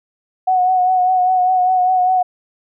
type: tone with vibrato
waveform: sine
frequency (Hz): 737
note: F#5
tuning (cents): -7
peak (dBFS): -11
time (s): 0.47-2.23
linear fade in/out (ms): 10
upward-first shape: sine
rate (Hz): 5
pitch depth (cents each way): 29
effects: none